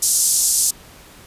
white band-pass noise, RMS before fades -17 dBFS, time 0.02-0.71 s, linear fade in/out 10 ms, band 5800 to 10000 Hz, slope 24 dB/octave, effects pink hiss -44 dBFS RMS until 1.26 s + resampled to 32000 Hz

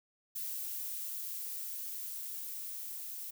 violet noise with level ramp, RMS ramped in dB -39 to -43 dBFS, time 0.35-3.31 s, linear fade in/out 10 ms, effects none

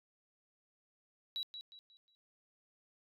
sine tone with echo, 3905 Hz, B7, 20 cents flat, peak -35 dBFS, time 1.36-1.43 s, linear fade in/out 0 ms, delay 180 ms, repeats 4, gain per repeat -9 dB, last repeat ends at 2.15 s, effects tanh soft clip ceiling -32 dBFS

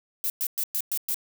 violet noise bursts, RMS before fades -27 dBFS, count 6, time 0.24-1.144 s, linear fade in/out 0 ms, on 59 ms, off 110 ms, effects none

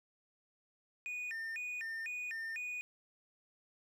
triangle tone with vibrato, 2112 Hz, C7, 16 cents sharp, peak -37 dBFS, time 1.06-2.81 s, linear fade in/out 0 ms, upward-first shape square, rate 2 Hz, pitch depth 270 cents each way, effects none

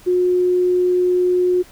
sine tone, 361 Hz, F#4, 43 cents flat, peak -13 dBFS, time 0.06-1.63 s, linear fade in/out 20 ms, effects pink hiss -46 dBFS RMS until 1.71 s

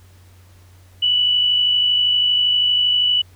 sine tone with amplitude modulation, 2960 Hz, F#7, in tune, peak -12 dBFS, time 1.02-3.22 s, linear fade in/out 10 ms, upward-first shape sine, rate 52.6 Hz, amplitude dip 35%, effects added 91 Hz sine -45 dBFS peak until 3.35 s + pink hiss -54 dBFS RMS until 3.35 s

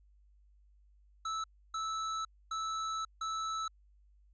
square tone bursts at uneven times, 1311 Hz, E6, 10 cents flat, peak -35 dBFS, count 4, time 1.25-1.44 / 1.74-2.25 / 2.51-3.05 / 3.21-3.68 s, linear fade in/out 5 ms, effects added 50 Hz sine -61 dBFS peak until 4.33 s + resampled to 16000 Hz

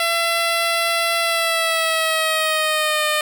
10% pulse tone with pitch glide, 674 to 607.4 Hz, E5 to D#5, +38 to -42 cents, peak -9 dBFS, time 0-3.21 s, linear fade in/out 2 ms, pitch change -180 cents, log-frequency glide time 1.22-3.06 s, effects none

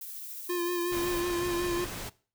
violet noise with tremolo, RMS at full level -40 dBFS, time 0.01-1.21 s, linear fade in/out 5 ms, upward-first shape triangle, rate 14 Hz, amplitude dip 25%
square tone with vibrato, 349.8 Hz, F4, 3 cents sharp, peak -29 dBFS, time 0.49-1.85 s, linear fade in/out 10 ms, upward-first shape sine, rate 5.4 Hz, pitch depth 28 cents each way
pink noise, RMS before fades -38 dBFS, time 0.91-2.1 s, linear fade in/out 20 ms
effects noise-tail reverb RT60 0.4 s tail -20 dB re dry

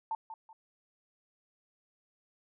sine tone with echo, 891 Hz, A5, 22 cents sharp, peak -31 dBFS, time 0.11-0.15 s, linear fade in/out 2 ms, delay 190 ms, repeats 2, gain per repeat -10 dB, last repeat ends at 0.53 s, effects none

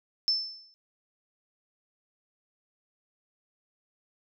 sine tone with exponential decay, 5290 Hz, E8, 5 cents sharp, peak -20 dBFS, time 0.28-0.74 s, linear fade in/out 0 ms, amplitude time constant 100 ms, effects none

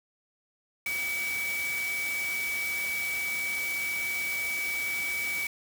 sine tone in noise, 2281 Hz, C#7, 49 cents sharp, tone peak -29 dBFS, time 0.86-5.47 s, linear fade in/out 2 ms, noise white, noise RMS -38 dBFS, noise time 0.86-5.47 s, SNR +6 dB, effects none

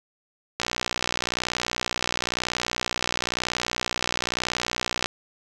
click train, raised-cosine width 0.2 ms, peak -7 dBFS, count 273, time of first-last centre 0.6-5.059 s, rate 61 Hz, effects none

